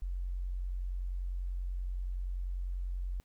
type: tone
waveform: sine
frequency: 45.19 Hz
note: F#1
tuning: 40 cents flat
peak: -33 dBFS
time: 0.02-3.2 s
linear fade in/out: 0 ms
effects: pink hiss -73 dBFS RMS until 3.24 s